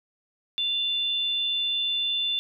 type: tone pair together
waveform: sine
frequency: 2789 / 3514 Hz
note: F7 / A7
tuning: -3 / -3 cents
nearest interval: major third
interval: 400 cents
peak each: -33 / -24 dBFS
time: 0.58-2.39 s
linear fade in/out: 0 ms
effects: none